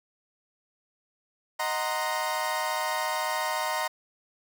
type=chord; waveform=30% pulse; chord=C half-diminished seventh; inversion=first; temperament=equal; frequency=622.3 / 740 / 932.3 / 1046.5 Hz; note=Eb5 / Gb5 / Bb5 / C6; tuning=0 / 0 / 0 / 0 cents; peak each=-31 / -32 / -28 / -31 dBFS; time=1.59-3.88 s; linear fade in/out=10 ms; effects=none